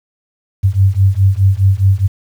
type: beating tone pair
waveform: sine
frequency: 94.6 / 99.4 Hz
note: F#2 / G2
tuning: +39 / +25 cents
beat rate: 4.8 Hz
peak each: -11 dBFS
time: 0.63-2.08 s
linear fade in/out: 20 ms
effects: 7-bit